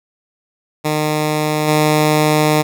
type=tone with level steps; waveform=10% pulse; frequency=152.6 Hz; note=D#3; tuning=33 cents flat; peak=-7 / -3 dBFS; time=0.84-2.63 s; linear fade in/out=20 ms; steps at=1.67 s; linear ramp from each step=20 ms; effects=none